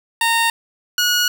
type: tone pair in turn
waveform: 15% pulse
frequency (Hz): 920 / 1452.4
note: A#5 / F#6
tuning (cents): -23 / -33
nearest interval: minor sixth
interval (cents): 790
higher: second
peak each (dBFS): -8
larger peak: neither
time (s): 0.21-0.5 / 0.98-1.28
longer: second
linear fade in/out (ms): 2
effects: none